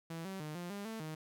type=tone with pitch steps; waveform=sawtooth; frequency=164.8 / 191.8 / 152.6 / 175.4 / 201.6 / 222.8 / 156.3 Hz; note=E3 / G3 / D#3 / F3 / G3 / A3 / D#3; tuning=0 / -37 / -33 / +8 / +49 / +22 / +8 cents; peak=-37 dBFS; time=0.1-1.15 s; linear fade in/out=5 ms; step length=150 ms; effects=none